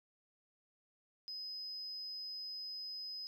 triangle tone, 5040 Hz, D#8, 21 cents sharp, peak -39 dBFS, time 1.28-3.27 s, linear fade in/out 0 ms, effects tanh soft clip ceiling -40 dBFS + 13-bit

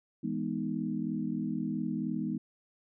sine chord, E major seventh, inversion none, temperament equal, 164.81 / 207.7 / 246.9 / 311.1 Hz, E3 / G#3 / B3 / D#4, 0 / 0 / 0 / 0 cents, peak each -38 / -35 / -35 / -37 dBFS, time 0.23-2.38 s, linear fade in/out 10 ms, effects none

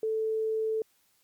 sine tone, 440 Hz, A4, in tune, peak -26 dBFS, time 0.03-0.82 s, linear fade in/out 2 ms, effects white hiss -68 dBFS RMS until 1.23 s + MP3 96 kbps

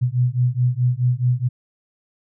sine beating tone pair, 122 / 126.7 Hz, B2 / B2, -21 / +45 cents, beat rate 4.7 Hz, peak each -19 dBFS, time 0.01-1.49 s, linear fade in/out 20 ms, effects none

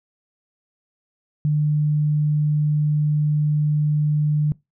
sine tone, 150 Hz, D3, 37 cents sharp, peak -16 dBFS, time 1.45-4.52 s, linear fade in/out 0 ms, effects noise-tail reverb RT60 0.2 s tail -22 dB re dry

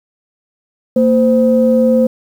sine tone pair together, 229.8 / 517 Hz, A#3 / C5, -25 / -21 cents, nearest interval octave + major second, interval 1404 cents, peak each -10 dBFS, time 0.96-2.07 s, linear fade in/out 5 ms, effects tanh soft clip ceiling 0 dBFS + 7-bit

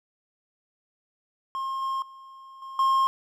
triangle tone with level steps, 1069 Hz, C6, 37 cents sharp, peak -26 / -24 / -42 / -35 / -17 dBFS, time 1.55-3.07 s, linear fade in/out 0 ms, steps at 1.82 / 2.02 / 2.62 / 2.79 s, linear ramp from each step 2 ms, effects none

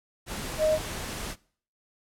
sine tone in noise, 622.3 Hz, D#5, in tune, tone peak -20 dBFS, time 0.58-0.79 s, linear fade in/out 50 ms, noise pink, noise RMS -35 dBFS, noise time 0.26-1.36 s, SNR +12 dB, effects noise-tail reverb RT60 0.5 s tail -22 dB re dry + low-pass 12000 Hz 12 dB/octave

